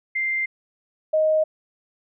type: tone pair in turn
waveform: sine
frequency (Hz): 2093 / 624.6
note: C7 / D#5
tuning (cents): 0 / +7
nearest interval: octave + major sixth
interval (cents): 2093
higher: first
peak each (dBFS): -21 / -16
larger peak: second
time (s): 0.15-0.46 / 1.13-1.44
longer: neither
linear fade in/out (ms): 10
effects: none